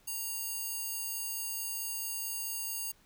square tone with high-pass filter, 932.3 Hz, A#5, in tune, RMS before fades -37 dBFS, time 0.07-2.92 s, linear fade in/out 10 ms, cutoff 8500 Hz, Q 0.55, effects pink hiss -65 dBFS RMS until 3.05 s

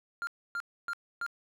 triangle tone bursts, 1396.9 Hz, F6, in tune, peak -30 dBFS, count 4, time 0.22-1.264 s, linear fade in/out 0 ms, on 51 ms, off 280 ms, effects none

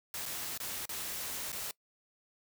white noise with dropouts, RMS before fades -39 dBFS, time 0.14-1.71 s, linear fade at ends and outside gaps 1 ms, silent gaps 0.256-0.261 / 0.576-0.601 / 0.855-0.892 / 1.519-1.528 s, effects noise-tail reverb RT60 0.1 s tail -22 dB re dry

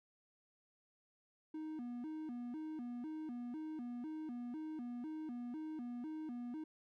triangle tone with vibrato, 274.8 Hz, C#4, 15 cents flat, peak -40 dBFS, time 1.54-6.64 s, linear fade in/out 5 ms, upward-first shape square, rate 2 Hz, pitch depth 220 cents each way, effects none

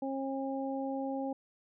harmonic tone, 270 Hz, C#4, 45 cents flat, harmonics 1 / 2 / 3, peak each -35 / -38 / -40 dBFS, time 0.02-1.33 s, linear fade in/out 5 ms, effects none

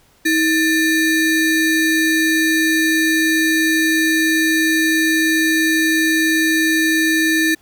square ring-modulated tone, 1046.5 Hz, C6, in tune, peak -11 dBFS, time 0.25-7.55 s, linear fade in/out 10 ms, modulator 727 Hz, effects pink hiss -54 dBFS RMS until 7.61 s

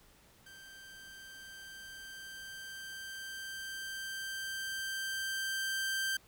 sawtooth tone with level ramp, 1568 Hz, G6, in tune, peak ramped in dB -48 to -28 dBFS, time 0.46-6.17 s, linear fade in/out 5 ms, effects pink hiss -63 dBFS RMS until 6.27 s

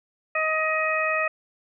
harmonic tone, 629 Hz, D#5, 19 cents sharp, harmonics 1 / 2 / 3 / 4, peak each -27 / -27 / -27 / -27 dBFS, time 0.35-1.28 s, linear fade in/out 5 ms, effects none

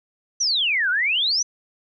sine exponential two-way sweep, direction down then up, 6140 to 1409 to 6140 Hz, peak -18 dBFS, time 0.4-1.43 s, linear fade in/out 10 ms, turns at 0.9 s, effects none

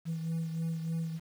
sine beating tone pair, 163.5 / 166.8 Hz, E3 / E3, -14 / +21 cents, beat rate 3.3 Hz, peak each -30 / -38 dBFS, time 0.05-1.2 s, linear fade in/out 50 ms, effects tanh soft clip ceiling -29 dBFS + 9-bit

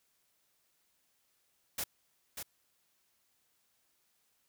white noise with echo, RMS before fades -36 dBFS, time 1.78-1.84 s, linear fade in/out 5 ms, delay 590 ms, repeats 1, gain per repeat -6 dB, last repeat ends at 2.43 s, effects white hiss -75 dBFS RMS until 4.48 s

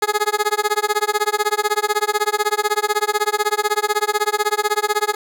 15% pulse tone with tremolo, 420 Hz, G#4, 19 cents sharp, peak -7 dBFS, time 0.02-5.15 s, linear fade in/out 5 ms, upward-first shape sine, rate 16 Hz, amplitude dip 100%, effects none

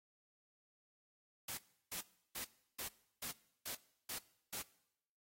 white noise bursts, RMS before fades -44 dBFS, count 8, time 1.48-4.62 s, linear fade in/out 5 ms, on 95 ms, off 340 ms, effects noise-tail reverb RT60 0.8 s tail -20 dB re dry + AAC 48 kbps

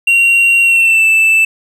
triangle tone with pitch glide, 2752 to 2644 Hz, F7 to E7, -26 to +5 cents, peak -5 dBFS, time 0.07-1.45 s, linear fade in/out 5 ms, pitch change -69 cents, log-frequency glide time 0.62-1.06 s, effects none

